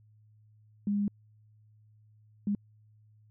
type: tone bursts at uneven times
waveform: sine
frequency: 203.6 Hz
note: G#3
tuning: 34 cents flat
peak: -26 dBFS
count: 2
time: 0.87-1.08 / 2.47-2.55 s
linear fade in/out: 2 ms
effects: added 107 Hz sine -58 dBFS peak until 3.3 s